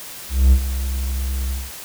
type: tone with ADSR envelope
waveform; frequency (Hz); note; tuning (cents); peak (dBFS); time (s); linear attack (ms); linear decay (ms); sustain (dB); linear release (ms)
triangle; 65.41; C2; 0; -5; 0.29-1.72; 230; 71; -13; 210
effects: white hiss -35 dBFS RMS until 1.84 s